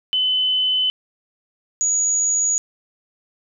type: tone pair in turn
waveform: sine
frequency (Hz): 3026 / 6793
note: F#7 / G#8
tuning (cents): +38 / +38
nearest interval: octave + major second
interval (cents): 1400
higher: second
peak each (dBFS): -16 / -16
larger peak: neither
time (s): 0.13-0.9 / 1.81-2.58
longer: neither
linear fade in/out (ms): 0
effects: none